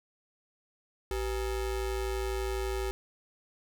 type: ring-modulated tone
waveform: square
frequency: 220 Hz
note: A3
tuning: in tune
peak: -28 dBFS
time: 1.11-2.91 s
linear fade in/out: 0 ms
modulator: 164 Hz
effects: none